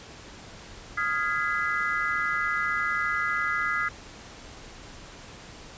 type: chord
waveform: sine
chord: F half-diminished seventh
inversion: third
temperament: equal with one note detuned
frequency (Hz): 1244.5 / 1396.9 / 1661.2 / 2018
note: Eb6 / F6 / Ab6 / Cb7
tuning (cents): 0 / 0 / 0 / +37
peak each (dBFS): -30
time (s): 0.97-3.89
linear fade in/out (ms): 10
effects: pink hiss -45 dBFS RMS until 5.77 s + resampled to 16000 Hz